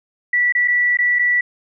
sine tone with dropouts, 1956 Hz, B6, 17 cents flat, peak -13 dBFS, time 0.33-1.41 s, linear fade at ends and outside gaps 5 ms, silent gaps 0.524-0.55 / 0.677-0.681 / 0.972-0.987 / 1.188-1.192 s, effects none

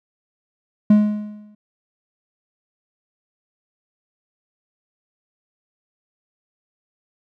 triangle tone with exponential decay, 210 Hz, G#3, 19 cents sharp, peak -5 dBFS, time 0.9-1.55 s, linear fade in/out 5 ms, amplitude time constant 140 ms, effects none

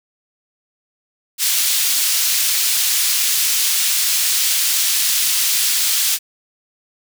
pink high-pass noise, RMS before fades -17 dBFS, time 1.38-6.19 s, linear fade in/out 50 ms, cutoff 3700 Hz, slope 12 dB/octave, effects none

